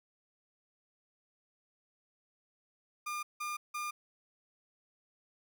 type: tone bursts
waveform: 30% pulse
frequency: 1206 Hz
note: D6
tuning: 46 cents sharp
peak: -33 dBFS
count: 3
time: 3.06-3.91 s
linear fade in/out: 10 ms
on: 170 ms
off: 170 ms
effects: none